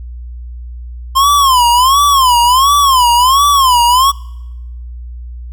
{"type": "tone with vibrato", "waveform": "square", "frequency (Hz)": 1046.5, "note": "C6", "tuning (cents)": 0, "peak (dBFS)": -7, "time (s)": [1.15, 4.12], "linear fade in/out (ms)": 20, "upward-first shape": "sine", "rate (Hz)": 1.4, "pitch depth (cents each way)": 170, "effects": ["noise-tail reverb RT60 1.0 s tail -26 dB re dry", "added 60 Hz sine -24 dBFS peak until 5.52 s"]}